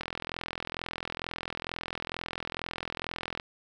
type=click train; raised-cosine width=0.3 ms; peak=-17 dBFS; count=144; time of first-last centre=0.01-3.399 s; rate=42.2 Hz; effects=none